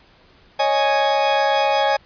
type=chord; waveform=40% pulse; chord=C# suspended second; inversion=none; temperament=equal; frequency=554.4 / 622.3 / 830.6 Hz; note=C#5 / D#5 / G#5; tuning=0 / 0 / 0 cents; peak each=-20 / -22 / -17 dBFS; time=0.59-1.97 s; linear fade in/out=10 ms; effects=pink hiss -52 dBFS RMS until 2.05 s + resampled to 11025 Hz